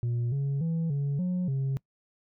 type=tone with pitch steps; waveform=sine; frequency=119.5 / 139.2 / 164.5 / 141.3 / 180.9 / 135.2 Hz; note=A#2 / C#3 / E3 / C#3 / F#3 / C#3; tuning=+43 / +8 / -3 / +34 / -39 / -43 cents; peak=-23 dBFS; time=0.03-1.77 s; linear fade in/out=0 ms; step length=290 ms; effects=noise-tail reverb RT60 0.1 s tail -25 dB re dry + tanh soft clip ceiling -25 dBFS